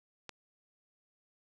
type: click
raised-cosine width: 0.2 ms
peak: -25 dBFS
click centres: 0.293 s
effects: none